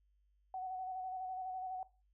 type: tone with vibrato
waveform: sine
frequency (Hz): 746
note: F#5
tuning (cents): +14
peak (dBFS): -39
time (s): 0.54-1.83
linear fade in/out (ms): 2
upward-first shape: square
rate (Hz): 12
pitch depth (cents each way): 21
effects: noise-tail reverb RT60 0.3 s tail -17 dB re dry + added 50 Hz sine -70 dBFS peak until 2.13 s